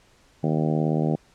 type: harmonic tone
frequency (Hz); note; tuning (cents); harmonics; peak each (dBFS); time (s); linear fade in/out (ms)
77.78; D#2; 0; 2 / 3 / 4 / 5 / 6 / 7 / 8 / 9 / 10; -23 / -27 / -29 / -31 / -33 / -34 / -35 / -36 / -37; 0.43-1.16; 10
effects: pink hiss -58 dBFS RMS until 1.34 s + low-pass 8000 Hz 12 dB/octave